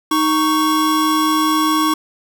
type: tone pair together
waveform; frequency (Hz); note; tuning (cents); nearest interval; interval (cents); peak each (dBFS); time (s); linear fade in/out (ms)
square; 311.1 / 1112.5; D#4 / C#6; 0 / +6; octave + minor seventh; 2206; -17; 0.11-1.94; 5
effects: none